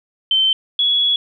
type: tone pair in turn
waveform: sine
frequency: 3094 / 3370 Hz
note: G7 / G#7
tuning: -23 / +25 cents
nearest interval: minor second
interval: 148 cents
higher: second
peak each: -12 / -13 dBFS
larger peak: first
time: 0.31-0.53 / 0.79-1.16 s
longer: second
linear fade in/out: 2 ms
effects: none